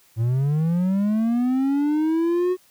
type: linear sweep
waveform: triangle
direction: up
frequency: 109.4 to 370 Hz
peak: -16 dBFS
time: 0.16-2.57 s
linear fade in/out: 50 ms
effects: white hiss -57 dBFS RMS until 2.7 s